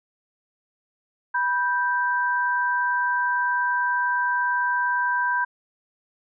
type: tone pair together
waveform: sine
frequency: 981 / 1567.2 Hz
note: B5 / G6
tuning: -12 / -1 cents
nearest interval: minor sixth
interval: 811 cents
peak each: -23 dBFS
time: 1.34-5.45 s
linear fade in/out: 10 ms
effects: none